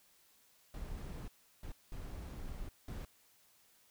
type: noise bursts at uneven times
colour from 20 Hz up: brown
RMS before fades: -44 dBFS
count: 4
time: 0.74-1.28 / 1.63-1.72 / 1.92-2.69 / 2.88-3.05 s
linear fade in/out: 2 ms
effects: white hiss -68 dBFS RMS until 3.9 s